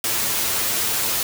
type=noise with comb filter; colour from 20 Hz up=white; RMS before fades=-22 dBFS; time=0.04-1.23 s; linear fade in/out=2 ms; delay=8.9 ms; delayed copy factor=+0.85; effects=none